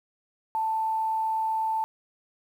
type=tone with quantisation; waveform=sine; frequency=884 Hz; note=A5; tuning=8 cents sharp; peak=-24 dBFS; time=0.55-1.84 s; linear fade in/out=0 ms; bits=9; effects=none